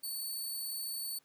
5% pulse tone, 4482 Hz, C#8, 18 cents sharp, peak -30 dBFS, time 0.03-1.19 s, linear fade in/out 10 ms, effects pink hiss -70 dBFS RMS until 1.24 s + high-pass 200 Hz 12 dB/octave

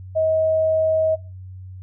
sine tone, 635 Hz, D#5, 35 cents sharp, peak -16 dBFS, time 0.15-1.16 s, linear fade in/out 20 ms, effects noise-tail reverb RT60 0.3 s tail -19 dB re dry + added 93 Hz sine -34 dBFS peak until 1.82 s

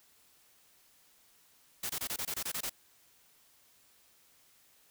white noise bursts, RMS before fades -36 dBFS, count 10, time 1.83-2.696 s, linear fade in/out 5 ms, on 65 ms, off 24 ms, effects white hiss -65 dBFS RMS until 4.9 s

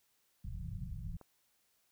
pink low-pass noise, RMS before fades -42 dBFS, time 0.44-1.17 s, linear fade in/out 5 ms, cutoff 190 Hz, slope 96 dB/octave
click, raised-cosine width 1 ms, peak -39 dBFS, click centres 1.213 s
effects white hiss -75 dBFS RMS until 1.91 s

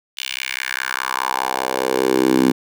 10% pulse tone with high-pass filter sweep, 64.9 Hz, C2, 13 cents flat, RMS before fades -20 dBFS, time 0.17-2.52 s, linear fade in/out 10 ms, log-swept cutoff 3100 to 250 Hz, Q 2.8, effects none

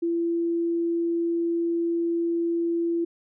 sine tone, 337.9 Hz, E4, 43 cents sharp, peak -22 dBFS, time 0.02-3.05 s, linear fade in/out 10 ms, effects none

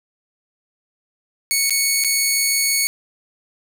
10% pulse tone with dropouts, 2217 Hz, C#7, in tune, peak -7 dBFS, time 1.51-2.87 s, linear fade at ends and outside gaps 0 ms, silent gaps 1.696-1.706 / 2.039-2.046 s, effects none

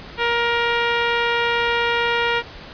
10% pulse tone, 471.1 Hz, A#4, 18 cents sharp, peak -9 dBFS, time 0.17-2.43 s, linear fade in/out 50 ms, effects pink hiss -38 dBFS RMS until 2.73 s + resampled to 11025 Hz

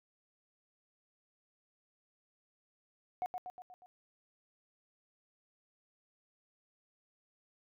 sine tone with echo, 730 Hz, F#5, 24 cents flat, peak -31 dBFS, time 3.22-3.26 s, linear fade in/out 0 ms, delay 120 ms, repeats 5, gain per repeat -5 dB, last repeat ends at 3.86 s, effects tanh soft clip ceiling -30 dBFS

